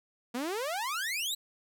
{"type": "exponential sweep", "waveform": "sawtooth", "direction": "up", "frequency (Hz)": [230, 4062], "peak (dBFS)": -28, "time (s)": [0.34, 1.35], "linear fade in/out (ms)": 10, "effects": []}